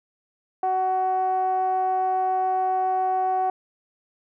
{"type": "tone with low-pass filter", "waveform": "10% pulse", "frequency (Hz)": 374.4, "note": "F#4", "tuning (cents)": 20, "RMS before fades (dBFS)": -23, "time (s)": [0.63, 3.5], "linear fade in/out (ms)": 2, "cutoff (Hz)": 750, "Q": 4.9, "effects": []}